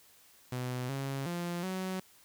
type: tone with pitch steps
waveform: sawtooth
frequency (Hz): 125.7 / 136.6 / 173.6 / 187.1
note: B2 / C#3 / F3 / F#3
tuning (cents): +31 / -25 / -10 / +20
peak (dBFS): -30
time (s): 0.52-2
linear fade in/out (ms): 5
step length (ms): 370
effects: white hiss -61 dBFS RMS until 2.24 s